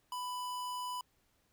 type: tone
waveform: square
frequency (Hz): 994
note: B5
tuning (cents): +11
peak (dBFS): -38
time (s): 0.12-1.01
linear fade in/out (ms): 2
effects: pink hiss -74 dBFS RMS until 1.52 s